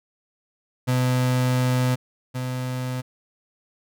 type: tone pair in turn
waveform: 35% pulse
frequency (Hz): 126.6 / 127.21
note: B2 / C3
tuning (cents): +43 / -48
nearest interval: unison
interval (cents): 9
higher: second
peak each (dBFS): -17 / -24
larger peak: first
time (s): 0.87-1.96 / 2.34-3.02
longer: first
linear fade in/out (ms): 20
effects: none